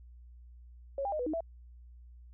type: tone with pitch steps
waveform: sine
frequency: 552 / 801 / 614 / 493.9 / 310.3 / 662 Hz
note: C#5 / G5 / D#5 / B4 / D#4 / E5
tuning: -7 / +37 / -23 / 0 / -5 / +7 cents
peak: -31 dBFS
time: 0.98-1.406 s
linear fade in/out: 2 ms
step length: 71 ms
effects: added 60 Hz sine -50 dBFS peak until 2.33 s